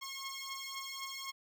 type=beating tone pair; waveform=10% pulse; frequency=1081 / 1084.9 Hz; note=C#6 / C#6; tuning=-44 / -38 cents; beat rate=3.9 Hz; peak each=-36 / -35 dBFS; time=0.01-1.32 s; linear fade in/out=20 ms; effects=none